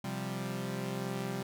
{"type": "chord", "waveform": "sawtooth", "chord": "C suspended fourth", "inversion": "none", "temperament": "equal", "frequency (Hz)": [130.81, 174.61, 196], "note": ["C3", "F3", "G3"], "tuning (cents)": [0, 0, 0], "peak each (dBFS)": [-35, -37, -34], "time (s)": [0.04, 1.43], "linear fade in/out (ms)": 5, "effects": []}